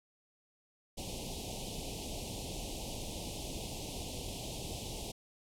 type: band-stop noise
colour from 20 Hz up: pink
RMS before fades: -41 dBFS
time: 0.97-5.12 s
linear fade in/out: 10 ms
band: 850 to 2600 Hz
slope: 48 dB/octave
effects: low-pass 11000 Hz 12 dB/octave